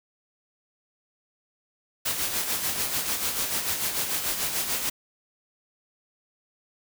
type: noise with tremolo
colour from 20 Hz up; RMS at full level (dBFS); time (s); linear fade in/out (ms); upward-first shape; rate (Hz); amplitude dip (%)
white; -26; 2.05-4.9; 10; sine; 6.8; 50
effects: none